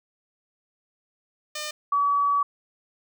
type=tone pair in turn; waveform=5% pulse / sine; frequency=604 / 1140.2 Hz; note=D5 / C#6; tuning=+48 / +48 cents; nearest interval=major seventh; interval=1100 cents; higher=second; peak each=-19 dBFS; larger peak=neither; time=1.55-1.71 / 1.92-2.43 s; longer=second; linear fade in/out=5 ms; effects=none